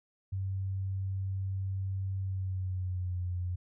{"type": "tone with pitch glide", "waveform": "sine", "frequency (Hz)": [96, 89.57], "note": ["G2", "F2"], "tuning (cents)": [-36, 44], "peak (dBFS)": -31, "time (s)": [0.32, 3.56], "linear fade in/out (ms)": 10, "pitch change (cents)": -120, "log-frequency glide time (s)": [2.2, 3.22], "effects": []}